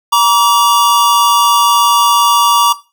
square tone pair together, 949.3 / 1153 Hz, A#5 / D6, +31 / -32 cents, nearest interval minor third, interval 337 cents, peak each -10 dBFS, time 0.12-2.73 s, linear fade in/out 10 ms, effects noise-tail reverb RT60 0.3 s tail -17 dB re dry

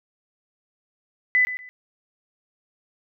sine tone with echo, 2002 Hz, B6, 23 cents sharp, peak -15 dBFS, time 1.35-1.45 s, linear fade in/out 0 ms, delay 120 ms, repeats 2, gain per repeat -12 dB, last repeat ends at 1.69 s, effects none

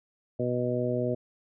harmonic tone, 123.47 Hz, B2, in tune, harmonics 1 / 2 / 3 / 4 / 5, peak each -32 / -32 / -32 / -32 / -32 dBFS, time 0.39-1.15 s, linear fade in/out 10 ms, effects none

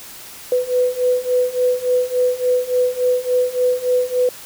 sine beating tone pair, 497.1 / 500.6 Hz, B4 / B4, +11 / +23 cents, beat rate 3.5 Hz, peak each -19 / -17 dBFS, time 0.52-4.29 s, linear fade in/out 2 ms, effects white hiss -37 dBFS RMS until 4.45 s

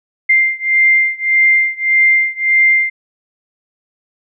sine beating tone pair, 2096 / 2097.7 Hz, C7 / C7, +2 / +4 cents, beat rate 1.7 Hz, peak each -12 / -13 dBFS, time 0.29-2.9 s, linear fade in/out 10 ms, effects none

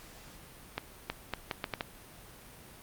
accelerating click train, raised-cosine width 0.3 ms, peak -16 dBFS, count 7, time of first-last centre 0.78-1.809 s, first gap 320 ms, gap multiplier 0.74, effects pink hiss -52 dBFS RMS until 2.82 s + Opus 48 kbps

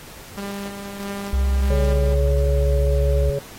sawtooth tone with tremolo, 199.7 Hz, G3, 32 cents sharp, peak -24 dBFS, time 0.37-2.15 s, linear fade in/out 10 ms, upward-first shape square, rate 1.6 Hz, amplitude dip 40%
sine tone with vibrato, 65.41 Hz, C2, in tune, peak -16 dBFS, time 1.33-3.3 s, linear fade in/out 0 ms, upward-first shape triangle, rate 1.2 Hz, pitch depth 20 cents each way
harmonic tone, 140 Hz, C#3, 18 cents sharp, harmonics 1 / 3 / 4, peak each -25 / -26 / -24 dBFS, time 1.7-3.39 s, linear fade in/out 5 ms
effects pink hiss -41 dBFS RMS until 3.58 s + AAC 48 kbps

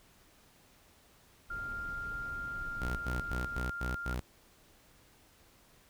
brown noise, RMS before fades -46 dBFS, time 1.48-3.64 s, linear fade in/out 50 ms
sine tone, 1396.9 Hz, F6, in tune, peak -37 dBFS, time 1.5-4.14 s, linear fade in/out 5 ms
sawtooth tone bursts, 61.9 Hz, B1, 5 cents sharp, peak -30 dBFS, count 6, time 2.81-4.205 s, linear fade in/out 10 ms, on 150 ms, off 99 ms
effects pink hiss -63 dBFS RMS until 5.89 s

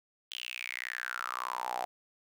sawtooth tone with high-pass filter sweep, 61.74 Hz, B1, in tune, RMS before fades -38 dBFS, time 0.31-1.85 s, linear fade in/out 0 ms, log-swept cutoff 3200 to 730 Hz, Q 7.7, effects none

